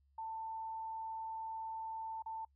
sine tone with dropouts, 891 Hz, A5, 22 cents sharp, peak -40 dBFS, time 0.18-2.45 s, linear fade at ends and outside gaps 5 ms, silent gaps 2.223-2.26 s, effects noise-tail reverb RT60 0.1 s tail -25 dB re dry + added 69 Hz sine -69 dBFS peak until 2.55 s

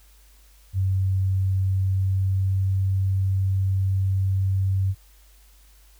sine tone with pitch glide, 95.3 to 95.96 Hz, G2 to G2, -48 to -36 cents, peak -19 dBFS, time 0.73-4.95 s, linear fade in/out 50 ms, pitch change +12 cents, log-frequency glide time 1.61-2.72 s, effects added 50 Hz sine -51 dBFS peak until 5.99 s + white hiss -58 dBFS RMS until 5.99 s

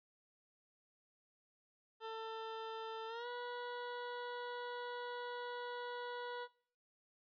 20% pulse tone with pitch glide, 446.4 to 486.8 Hz, A4 to B4, +25 to -25 cents, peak -38 dBFS, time 2-6.48 s, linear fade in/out 50 ms, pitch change +150 cents, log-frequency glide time 3.07-3.27 s, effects noise-tail reverb RT60 0.5 s tail -22 dB re dry + resampled to 11025 Hz

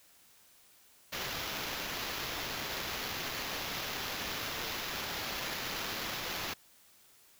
blue noise with sample-and-hold, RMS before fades -38 dBFS, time 1.12-6.54 s, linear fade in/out 10 ms, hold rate 8820 Hz, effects white hiss -62 dBFS RMS until 7.39 s

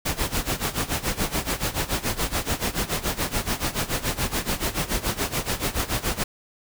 pink noise with tremolo, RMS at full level -23 dBFS, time 0.05-6.24 s, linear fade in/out 10 ms, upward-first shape sine, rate 7 Hz, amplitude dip 85%, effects none

